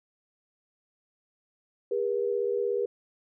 sine tone pair together, 404 / 480.7 Hz, G#4 / B4, -48 / -47 cents, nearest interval minor third, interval 301 cents, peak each -28 dBFS, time 1.91-2.86 s, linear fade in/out 5 ms, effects none

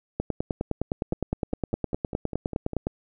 two click trains, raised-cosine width 2 ms, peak -12 / -19 dBFS, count 27 / 9, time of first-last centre 0.2-2.869 / 1.13-2.733 s, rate 9.74 / 4.99 Hz, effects none

